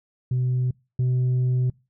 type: tone pair in turn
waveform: sine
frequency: 126.4 / 126.4 Hz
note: B2 / B2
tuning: +41 / +41 cents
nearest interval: unison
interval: 0 cents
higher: neither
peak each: -18 / -16 dBFS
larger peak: second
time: 0.31-0.71 / 0.99-1.7 s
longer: second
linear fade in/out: 5 ms
effects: noise-tail reverb RT60 0.3 s tail -26 dB re dry + tanh soft clip ceiling -18 dBFS